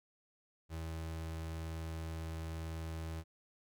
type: tone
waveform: 35% pulse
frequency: 81 Hz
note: E2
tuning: 30 cents flat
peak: -38 dBFS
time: 0.69-3.24 s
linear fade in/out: 50 ms
effects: none